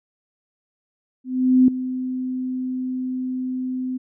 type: tone with ADSR envelope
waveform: sine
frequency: 255.9 Hz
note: C4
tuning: 38 cents flat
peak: -9 dBFS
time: 1.24-3.98 s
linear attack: 440 ms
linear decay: 3 ms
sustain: -14 dB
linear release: 16 ms
effects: none